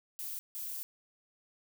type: noise bursts at uneven times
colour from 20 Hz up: violet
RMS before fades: -40 dBFS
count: 2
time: 0.19-0.39 / 0.55-0.83 s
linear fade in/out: 0 ms
effects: none